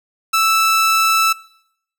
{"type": "tone", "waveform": "sawtooth", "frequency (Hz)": 1318.5, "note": "E6", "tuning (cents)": 0, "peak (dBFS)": -9, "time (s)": [0.33, 1.33], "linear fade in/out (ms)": 10, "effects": ["noise-tail reverb RT60 0.7 s tail -21 dB re dry"]}